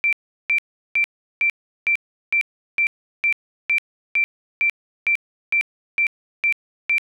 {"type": "tone bursts", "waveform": "sine", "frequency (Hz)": 2349, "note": "D7", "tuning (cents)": 0, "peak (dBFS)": -15, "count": 16, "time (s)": [0.04, 6.982], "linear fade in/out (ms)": 0, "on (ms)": 87, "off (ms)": 370, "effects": []}